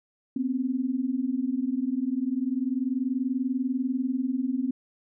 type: tone pair together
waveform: sine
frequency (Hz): 246.9 / 267.2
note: B3 / C4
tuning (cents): 0 / +36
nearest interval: minor second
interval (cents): 136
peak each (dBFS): -28 / -27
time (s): 0.36-4.71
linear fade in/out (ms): 5
effects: none